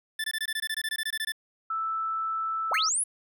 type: tone bursts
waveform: 25% pulse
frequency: 1760 Hz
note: A6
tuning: in tune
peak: -24 dBFS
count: 16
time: 0.19-1.321 s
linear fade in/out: 5 ms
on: 51 ms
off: 21 ms
type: tone with pitch glide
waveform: sine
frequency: 1318.5 to 1289.1 Hz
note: E6 to E6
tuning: 0 to -39 cents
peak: -27 dBFS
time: 1.7-2.89 s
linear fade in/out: 5 ms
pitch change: -39 cents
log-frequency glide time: 2.7-2.75 s
type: linear sweep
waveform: sine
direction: up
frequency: 363.4 to 11000 Hz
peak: -24 dBFS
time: 2.71-3.04 s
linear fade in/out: 10 ms
type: tone with exponential decay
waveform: sawtooth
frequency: 2125 Hz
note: C7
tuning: 26 cents sharp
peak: -25 dBFS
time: 2.74-2.85 s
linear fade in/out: 5 ms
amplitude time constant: 22 ms
effects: none